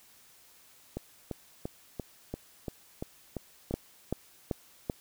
two click trains, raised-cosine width 2 ms, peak -16 / -21 dBFS, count 4 / 9, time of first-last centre 3.74-4.898 / 0.97-3.71 s, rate 2.59 / 2.92 Hz, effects white hiss -59 dBFS RMS until 5 s

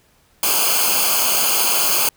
white noise with comb filter, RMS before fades -17 dBFS, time 0.43-2.09 s, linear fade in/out 2 ms, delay 0.53 ms, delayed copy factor -0.9, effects pink hiss -57 dBFS RMS until 2.16 s

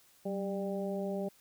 harmonic tone with a mistuned harmonic, 198.3 Hz, G3, 20 cents sharp, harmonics 1 / 2 / 3 / 4, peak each -36 / -38 / -38 / -46 dBFS, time 0.25-1.29 s, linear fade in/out 10 ms, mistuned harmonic 1, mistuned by -57 cents, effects white hiss -64 dBFS RMS until 1.4 s

